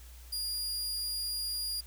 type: tone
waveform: sawtooth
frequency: 4837 Hz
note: D#8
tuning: 50 cents flat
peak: -30 dBFS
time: 0.32-1.81 s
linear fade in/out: 10 ms
effects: added 60 Hz sine -48 dBFS peak until 1.86 s + white hiss -57 dBFS RMS until 1.86 s